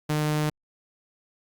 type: tone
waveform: sawtooth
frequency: 151.6 Hz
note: D#3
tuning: 45 cents flat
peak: -19 dBFS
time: 0.09-0.5 s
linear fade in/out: 10 ms
effects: Opus 48 kbps